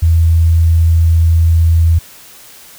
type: tone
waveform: sine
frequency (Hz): 82.5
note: E2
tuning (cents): +2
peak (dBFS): -6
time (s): 0.02-1.99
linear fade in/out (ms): 10
effects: white hiss -38 dBFS RMS until 2.78 s

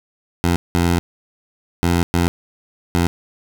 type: tone bursts at uneven times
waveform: 15% pulse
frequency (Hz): 86.4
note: F2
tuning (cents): -18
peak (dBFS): -8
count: 5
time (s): 0.44-0.56 / 0.75-0.99 / 1.83-2.03 / 2.14-2.28 / 2.95-3.07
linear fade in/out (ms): 0
effects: none

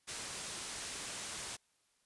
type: low-pass noise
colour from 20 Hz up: white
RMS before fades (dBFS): -44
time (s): 0.07-1.57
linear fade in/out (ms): 20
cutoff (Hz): 10000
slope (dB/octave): 48
effects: white hiss -75 dBFS RMS until 2.05 s + resampled to 24000 Hz

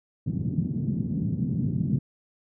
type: band-pass noise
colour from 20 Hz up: pink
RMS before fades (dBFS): -27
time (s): 0.26-1.99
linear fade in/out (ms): 5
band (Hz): 120 to 220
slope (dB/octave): 24
effects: none

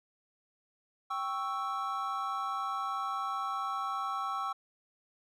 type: chord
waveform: triangle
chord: C# diminished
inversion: second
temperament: equal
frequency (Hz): 784 / 1108.7 / 1318.5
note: G5 / C#6 / E6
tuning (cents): 0 / 0 / 0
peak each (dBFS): -37 / -34 / -34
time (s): 1.1-4.53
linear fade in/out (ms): 10
effects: none

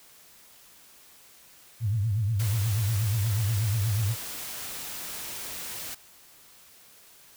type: tone with vibrato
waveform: sine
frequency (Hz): 106.4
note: G#2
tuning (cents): +42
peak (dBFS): -23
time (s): 1.8-4.16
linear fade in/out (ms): 50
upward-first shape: triangle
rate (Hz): 8.3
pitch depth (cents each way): 200
type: noise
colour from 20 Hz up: white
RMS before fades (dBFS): -37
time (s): 2.39-5.95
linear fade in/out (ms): 10
effects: white hiss -54 dBFS RMS until 7.36 s

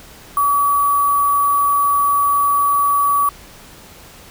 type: tone with sample-and-hold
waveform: sine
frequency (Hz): 1139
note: C#6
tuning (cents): +47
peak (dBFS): -12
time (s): 0.37-3.29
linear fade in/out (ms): 2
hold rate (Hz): 11025
effects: pink hiss -41 dBFS RMS until 4.3 s

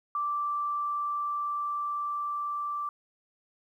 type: tone with level ramp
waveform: sine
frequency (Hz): 1171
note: D6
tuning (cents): -5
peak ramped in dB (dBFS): -27 to -30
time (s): 0.15-2.89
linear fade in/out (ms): 2
effects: 11-bit

